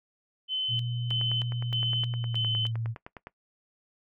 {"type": "tone with tremolo", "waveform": "sine", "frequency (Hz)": 3049, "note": "G7", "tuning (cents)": -49, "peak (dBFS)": -27, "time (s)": [0.48, 2.72], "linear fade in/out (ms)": 50, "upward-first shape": "square", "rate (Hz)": 1.6, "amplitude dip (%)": 80}
{"type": "tone with pitch glide", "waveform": "sine", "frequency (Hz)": [120, 113.99], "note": ["B2", "A#2"], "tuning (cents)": [-49, -38], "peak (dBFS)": -29, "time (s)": [0.68, 2.95], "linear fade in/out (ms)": 50, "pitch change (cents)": -89, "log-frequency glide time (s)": [2.09, 2.55]}
{"type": "click train", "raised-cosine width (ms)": 0.5, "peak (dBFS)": -26, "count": 22, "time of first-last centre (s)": [1.11, 3.27], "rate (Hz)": 9.72}
{"effects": ["noise-tail reverb RT60 0.1 s tail -19 dB re dry"]}